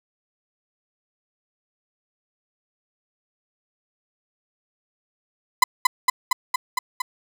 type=tone with echo; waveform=35% pulse; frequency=1010 Hz; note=B5; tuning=39 cents sharp; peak=-8 dBFS; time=5.62-5.64 s; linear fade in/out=5 ms; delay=230 ms; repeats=6; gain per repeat=-2 dB; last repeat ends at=7.02 s; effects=none